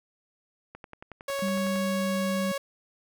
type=click train; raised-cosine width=0.5 ms; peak=-27 dBFS; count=12; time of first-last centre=0.75-1.759 s; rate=10.9 Hz
type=tone; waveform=sawtooth; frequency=554.4 Hz; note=C#5; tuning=in tune; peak=-25 dBFS; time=1.28-2.58 s; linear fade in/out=5 ms
type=tone with pitch glide; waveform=sine; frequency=196 to 194.65 Hz; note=G3 to G3; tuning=0 to -12 cents; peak=-27 dBFS; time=1.42-2.52 s; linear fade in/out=5 ms; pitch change=-12 cents; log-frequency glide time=1.64-2.27 s
effects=none